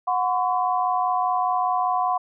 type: tone cluster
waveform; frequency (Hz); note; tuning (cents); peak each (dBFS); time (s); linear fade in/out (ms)
sine; 732 / 1019 / 1124; F#5 / C6 / C#6; -19 / -46 / +24; -22 / -24 / -28; 0.07-2.18; 10
effects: none